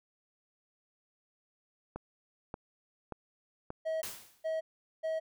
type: click train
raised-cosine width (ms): 1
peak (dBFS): -25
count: 4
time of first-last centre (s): 1.96-3.704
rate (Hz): 1.72
type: tone bursts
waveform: triangle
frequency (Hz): 640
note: D#5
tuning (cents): +49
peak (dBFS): -29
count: 3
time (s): 3.85-5.2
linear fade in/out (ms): 20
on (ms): 170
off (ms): 420
type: noise with exponential decay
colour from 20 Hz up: white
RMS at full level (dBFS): -37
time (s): 4.03-4.47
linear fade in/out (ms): 2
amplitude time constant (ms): 94
effects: none